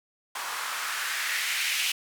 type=noise with band-pass filter sweep; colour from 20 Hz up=blue; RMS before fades=-30 dBFS; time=0.35-1.92 s; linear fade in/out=5 ms; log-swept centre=1000 to 2600 Hz; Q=2.2; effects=none